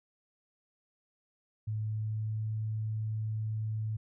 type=tone with pitch glide; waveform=sine; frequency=108 to 109 Hz; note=A2 to A2; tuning=-32 to -16 cents; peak=-31 dBFS; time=1.67-3.97 s; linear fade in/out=10 ms; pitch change=+16 cents; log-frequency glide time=1.81-2.48 s; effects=none